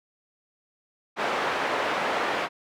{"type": "band-pass noise", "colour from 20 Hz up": "pink", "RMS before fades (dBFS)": -27, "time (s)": [1.16, 2.49], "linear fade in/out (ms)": 50, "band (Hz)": [490, 2100], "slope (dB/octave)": 12, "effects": []}